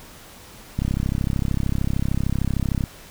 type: click train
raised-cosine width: 5 ms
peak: -10 dBFS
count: 69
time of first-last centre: 0.79-2.838 s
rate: 33.2 Hz
effects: pink hiss -44 dBFS RMS until 3.1 s